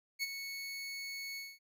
25% pulse tone with ADSR envelope, 2209 Hz, C#7, 7 cents flat, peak -28 dBFS, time 0.19-1.59 s, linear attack 39 ms, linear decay 28 ms, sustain -9 dB, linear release 220 ms, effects none

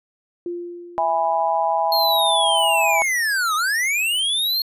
sine tone with exponential decay, 348.2 Hz, F4, 5 cents flat, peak -23 dBFS, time 0.46-1.8 s, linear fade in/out 2 ms, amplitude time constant 290 ms
sine chord, E major, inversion none, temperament just, 659.3 / 824.1 / 988.9 Hz, E5 / G#5 / B5, 0 / -14 / +2 cents, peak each -22 / -20 / -23 dBFS, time 0.98-3.02 s, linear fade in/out 0 ms
square linear two-way sweep, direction down then up, 4300 to 1206 to 4300 Hz, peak -19 dBFS, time 1.92-4.62 s, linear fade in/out 2 ms, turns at 3.55 s
effects resampled to 32000 Hz

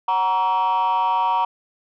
sine tone with frequency modulation, 941 Hz, A#5, 16 cents sharp, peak -14 dBFS, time 0.08-1.45 s, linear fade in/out 5 ms, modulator 198 Hz, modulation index 0.76, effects tanh soft clip ceiling -16 dBFS

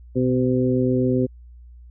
harmonic tone with a mistuned harmonic, 127.5 Hz, C3, 44 cents flat, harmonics 1 / 2 / 3 / 4, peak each -23 / -20 / -23 / -26 dBFS, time 0.15-1.27 s, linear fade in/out 20 ms, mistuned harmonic 1, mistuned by -40 cents, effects added 60 Hz sine -41 dBFS peak until 1.9 s

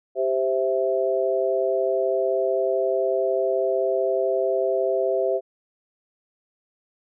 sine chord, C major, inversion second, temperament equal, 392 / 523.3 / 659.3 Hz, G4 / C5 / E5, 0 / 0 / 0 cents, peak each -24 dBFS, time 0.15-5.41 s, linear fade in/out 50 ms, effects none

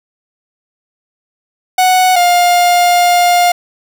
45% pulse tone pair in turn, 740 / 706.2 Hz, F#5 / F5, 0 / +19 cents, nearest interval minor second, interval 81 cents, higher first, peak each -7 dBFS, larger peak neither, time 1.78-2.16 / 2.16-3.52 s, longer second, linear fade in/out 5 ms, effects none

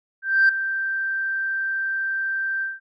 sine tone with ADSR envelope, 1568 Hz, G6, in tune, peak -10 dBFS, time 0.22-2.8 s, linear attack 270 ms, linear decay 4 ms, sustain -12 dB, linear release 180 ms, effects tanh soft clip ceiling -9 dBFS

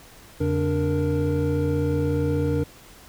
triangle tone cluster, 86 / 142.4 / 292.8 / 467.4 Hz, F2 / C#3 / D4 / A#4, -26 / +47 / -5 / +5 cents, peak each -24 dBFS, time 0.4-2.64 s, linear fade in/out 10 ms, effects pink hiss -48 dBFS RMS until 3.08 s

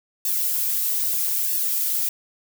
violet noise with flanger, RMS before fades -23 dBFS, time 0.25-2.09 s, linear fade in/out 2 ms, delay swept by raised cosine 1.1 to 5.7 ms, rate 0.78 Hz, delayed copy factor +1, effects none

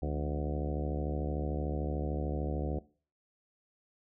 harmonic tone with a mistuned harmonic, 73.42 Hz, D2, in tune, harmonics 1 / 2 / 3 / 4 / 5 / 6 / 7 / 8 / 9 / 10, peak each -34 / -38 / -44 / -40 / -42 / -44 / -43 / -46 / -48 / -46 dBFS, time 0.02-2.79 s, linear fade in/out 5 ms, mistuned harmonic 2, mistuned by +110 cents, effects noise-tail reverb RT60 0.4 s tail -20 dB re dry

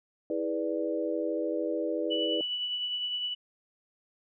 sine chord, E dominant seventh, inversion none, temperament equal with one note detuned, 324.2 / 415.3 / 493.9 / 587.3 Hz, E4 / G#4 / B4 / D5, -29 / 0 / 0 / 0 cents, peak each -32 / -36 / -33 / -34 dBFS, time 0.3-2.41 s, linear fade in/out 2 ms
sine tone with tremolo, 2960 Hz, F#7, in tune, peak -28 dBFS, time 2.1-3.35 s, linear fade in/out 20 ms, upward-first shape triangle, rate 9.8 Hz, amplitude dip 40%
effects none

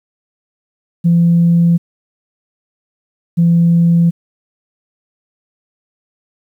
sine tone pair in turn, 170 / 169.39 Hz, F3 / E3, -46 / +47 cents, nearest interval unison, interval 7 cents, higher first, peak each -6 dBFS, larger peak neither, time 1.04-1.78 / 3.37-4.11 s, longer neither, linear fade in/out 20 ms, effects tanh soft clip ceiling -3 dBFS + 8-bit

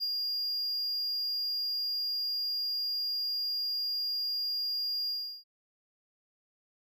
triangle tone with ADSR envelope, 4822 Hz, D8, 45 cents sharp, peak -27 dBFS, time 0-5.44 s, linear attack 32 ms, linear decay 30 ms, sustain -2 dB, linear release 350 ms, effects none

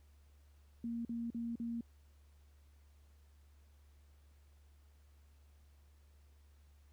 sine tone bursts, 233.1 Hz, A#3, in tune, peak -37 dBFS, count 4, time 0.84-1.809 s, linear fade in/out 2 ms, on 210 ms, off 43 ms, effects added 72 Hz sine -61 dBFS peak until 6.92 s + pink hiss -75 dBFS RMS until 6.92 s

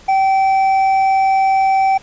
triangle tone with hard clipping, 772 Hz, G5, 27 cents flat, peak -12 dBFS, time 0.08-1.98 s, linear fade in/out 10 ms, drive 8 dB, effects pink hiss -43 dBFS RMS until 2.02 s + resampled to 16000 Hz

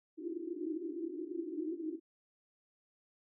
white band-pass noise, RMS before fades -40 dBFS, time 0.17-2 s, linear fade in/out 50 ms, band 300 to 360 Hz, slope 96 dB/octave, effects none

